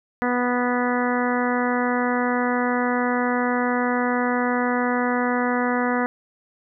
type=harmonic tone; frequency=246.1 Hz; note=B3; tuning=6 cents flat; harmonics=1 / 2 / 3 / 4 / 5 / 6 / 7 / 8; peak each=-23 / -26 / -28 / -29 / -30 / -31 / -31 / -32 dBFS; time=0.22-6.06 s; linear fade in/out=0 ms; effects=none